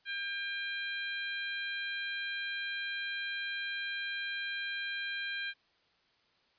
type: harmonic tone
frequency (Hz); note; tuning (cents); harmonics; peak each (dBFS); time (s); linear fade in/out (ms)
800; G5; +35; 2 / 3 / 4 / 5; -37 / -41 / -43 / -45; 0.05-5.54; 50
effects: white hiss -70 dBFS RMS until 6.58 s + resampled to 11025 Hz